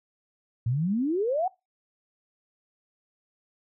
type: exponential sweep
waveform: sine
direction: up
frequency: 110.8 to 773 Hz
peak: -23 dBFS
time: 0.66-1.48 s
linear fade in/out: 5 ms
effects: noise-tail reverb RT60 0.2 s tail -20 dB re dry